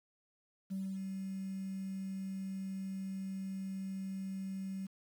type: tone with ADSR envelope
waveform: sine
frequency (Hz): 191.9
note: G3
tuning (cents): -37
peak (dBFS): -34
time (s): 0.7-4.87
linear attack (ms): 21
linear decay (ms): 250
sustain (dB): -3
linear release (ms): 12
effects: tanh soft clip ceiling -32 dBFS + 10-bit